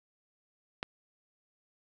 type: click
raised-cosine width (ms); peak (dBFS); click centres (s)
0.3; -17; 0.829
effects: none